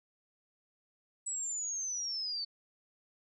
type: linear sweep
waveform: sine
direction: down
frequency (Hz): 7900 to 4476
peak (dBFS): -34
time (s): 1.26-2.45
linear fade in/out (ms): 10
effects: none